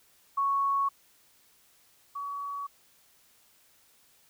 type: tone pair in turn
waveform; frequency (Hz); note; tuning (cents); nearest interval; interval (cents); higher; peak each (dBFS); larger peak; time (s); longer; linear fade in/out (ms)
sine; 1108.7 / 1130.7; C#6 / C#6; 0 / +34; unison; 34; second; -24 / -33; first; 0.37-0.89 / 2.15-2.67; neither; 10
effects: white hiss -63 dBFS RMS until 4.29 s